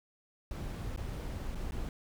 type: noise with dropouts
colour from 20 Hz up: brown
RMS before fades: -38 dBFS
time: 0.51-1.89 s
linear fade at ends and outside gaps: 1 ms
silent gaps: 0.962-0.974 / 1.548-1.554 / 1.71-1.72 s
effects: none